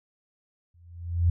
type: tone with exponential growth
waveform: sine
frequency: 85.8 Hz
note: F2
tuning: 30 cents flat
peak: -16 dBFS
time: 0.74-1.3 s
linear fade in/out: 5 ms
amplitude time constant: 120 ms
effects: none